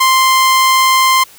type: tone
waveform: sawtooth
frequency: 1046.5 Hz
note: C6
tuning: in tune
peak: -4 dBFS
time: 0-1.24 s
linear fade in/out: 10 ms
effects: white hiss -41 dBFS RMS until 1.38 s